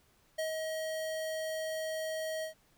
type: tone with ADSR envelope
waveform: square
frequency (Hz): 634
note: D#5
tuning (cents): +32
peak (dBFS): -32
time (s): 0.38-2.54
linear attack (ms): 11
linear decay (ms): 120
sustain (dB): -3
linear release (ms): 110
effects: pink hiss -68 dBFS RMS until 2.77 s